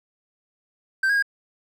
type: tone with pitch steps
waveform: triangle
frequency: 1559 / 1639 / 1628 Hz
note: G6 / G#6 / G#6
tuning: -10 / -23 / -35 cents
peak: -16 dBFS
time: 1.03-1.225 s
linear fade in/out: 5 ms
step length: 65 ms
effects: none